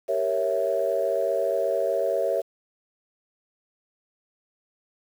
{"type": "chord", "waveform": "sine", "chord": "G diminished seventh", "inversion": "none", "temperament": "equal", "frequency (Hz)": [392, 466.2, 554.4, 659.3], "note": ["G4", "Bb4", "Db5", "Fb5"], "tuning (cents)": [0, 0, 0, 0], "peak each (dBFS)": [-30, -28, -25, -26], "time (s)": [0.08, 2.42], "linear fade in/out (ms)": 20, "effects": ["tanh soft clip ceiling -12 dBFS", "8-bit"]}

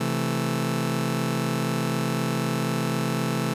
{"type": "chord", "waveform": "sawtooth", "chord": "A minor", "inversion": "first", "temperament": "just", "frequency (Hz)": [132, 165, 220], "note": ["C3", "E3", "A3"], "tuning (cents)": [16, 2, 0], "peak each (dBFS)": -24, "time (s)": [0, 3.54], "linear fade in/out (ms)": 10, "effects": ["resampled to 32000 Hz"]}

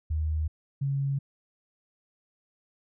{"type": "tone pair in turn", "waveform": "sine", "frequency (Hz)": [77.78, 138.4], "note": ["D#2", "C#3"], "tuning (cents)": [0, -2], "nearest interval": "minor seventh", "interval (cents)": 998, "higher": "second", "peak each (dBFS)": -25, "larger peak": "neither", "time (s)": [[0.1, 0.48], [0.81, 1.19]], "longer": "neither", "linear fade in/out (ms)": 10, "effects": []}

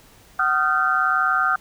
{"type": "tone cluster", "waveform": "sine", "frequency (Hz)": [752, 1238, 1379, 1538], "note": ["F#5", "D#6", "F6", "G6"], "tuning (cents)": [28, -9, -22, -33], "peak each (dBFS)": [-26, -22, -20, -24], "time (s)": [0.39, 1.56], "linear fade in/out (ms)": 5, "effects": ["pink hiss -51 dBFS RMS until 1.6 s"]}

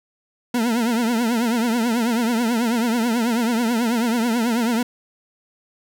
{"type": "tone with vibrato", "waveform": "40% pulse", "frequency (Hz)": 233.1, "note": "A#3", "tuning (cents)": 0, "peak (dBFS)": -17, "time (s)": [0.54, 4.83], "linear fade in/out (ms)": 5, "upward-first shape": "triangle", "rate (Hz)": 9.2, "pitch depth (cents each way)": 130, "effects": []}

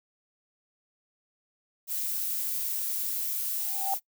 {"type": "noise", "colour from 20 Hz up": "violet", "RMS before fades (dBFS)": -31, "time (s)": [1.87, 4], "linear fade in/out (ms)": 50}
{"type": "tone with exponential growth", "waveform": "sine", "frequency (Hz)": 784, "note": "G5", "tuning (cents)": 0, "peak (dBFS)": -24, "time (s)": [3.57, 3.94], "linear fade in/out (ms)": 1, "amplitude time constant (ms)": 79}
{"effects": ["noise-tail reverb RT60 0.1 s tail -21 dB re dry"]}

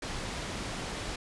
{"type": "low-pass noise", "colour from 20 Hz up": "pink", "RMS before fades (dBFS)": -37, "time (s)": [0.02, 1.16], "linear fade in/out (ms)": 5, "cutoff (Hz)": 7100, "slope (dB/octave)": 12, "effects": ["resampled to 24000 Hz"]}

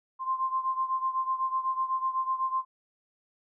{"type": "beating tone pair", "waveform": "sine", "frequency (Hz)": [1046.5, 1054.5], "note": ["C6", "C6"], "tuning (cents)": [0, 13], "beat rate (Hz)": 8, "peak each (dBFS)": [-28, -32], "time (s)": [0.19, 2.65], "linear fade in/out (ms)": 50, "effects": []}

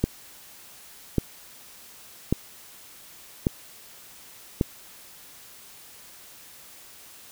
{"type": "click train", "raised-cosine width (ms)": 3, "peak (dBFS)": -7, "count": 5, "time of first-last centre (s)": [0.04, 4.611], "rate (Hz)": 0.875, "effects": ["white hiss -48 dBFS RMS until 7.31 s"]}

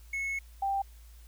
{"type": "tone pair in turn", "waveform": ["triangle", "sine"], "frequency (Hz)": [2192, 786.9], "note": ["C#7", "G5"], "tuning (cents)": [-20, 6], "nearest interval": "octave + tritone", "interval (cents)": 1774, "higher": "first", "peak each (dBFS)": [-29, -27], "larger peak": "second", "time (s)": [[0.13, 0.39], [0.62, 0.82]], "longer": "first", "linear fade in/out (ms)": 5, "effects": ["added 57 Hz sine -49 dBFS peak until 1.27 s", "white hiss -62 dBFS RMS until 1.27 s"]}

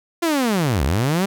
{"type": "linear two-way sweep", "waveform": "sawtooth", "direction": "down then up", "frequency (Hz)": [349.2, 60.9, 202.5], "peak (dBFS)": -13, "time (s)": [0.22, 1.26], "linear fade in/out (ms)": 10, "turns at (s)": 0.84, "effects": []}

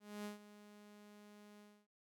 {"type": "tone with ADSR envelope", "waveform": "sawtooth", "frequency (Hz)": 207.7, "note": "G#3", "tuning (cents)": 0, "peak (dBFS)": -39, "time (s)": [0, 1.87], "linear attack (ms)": 250, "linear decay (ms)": 130, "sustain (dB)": -15, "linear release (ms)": 270, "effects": []}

